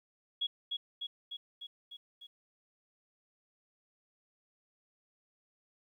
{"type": "tone with echo", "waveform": "sine", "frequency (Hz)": 3333, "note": "G#7", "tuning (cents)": 5, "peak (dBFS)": -30, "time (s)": [0.41, 0.47], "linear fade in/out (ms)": 10, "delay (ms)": 300, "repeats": 6, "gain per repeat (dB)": -3, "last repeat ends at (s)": 2.27, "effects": ["12-bit"]}